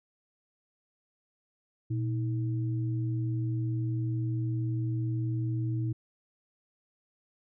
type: tone pair together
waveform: sine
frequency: 118.9 / 318.1 Hz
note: A#2 / D#4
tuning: +35 / +38 cents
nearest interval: octave + perfect fourth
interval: 1703 cents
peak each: -28 / -37 dBFS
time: 1.9-5.93 s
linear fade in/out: 10 ms
effects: none